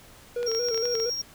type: tone with vibrato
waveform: triangle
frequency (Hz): 466.2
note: A#4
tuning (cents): 0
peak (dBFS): -24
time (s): 0.36-1.1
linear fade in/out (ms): 5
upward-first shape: square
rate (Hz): 4.3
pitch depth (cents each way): 58
type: clicks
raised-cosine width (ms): 0.2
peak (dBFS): -20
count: 9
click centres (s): 0.43 / 0.516 / 0.549 / 0.686 / 0.745 / 0.777 / 0.855 / 0.953 / 1
type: tone with tremolo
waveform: triangle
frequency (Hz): 5588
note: F8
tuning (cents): 0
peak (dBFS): -25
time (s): 0.46-1.22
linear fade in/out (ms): 10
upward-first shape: sine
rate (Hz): 11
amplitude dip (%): 40
effects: pink hiss -51 dBFS RMS until 1.34 s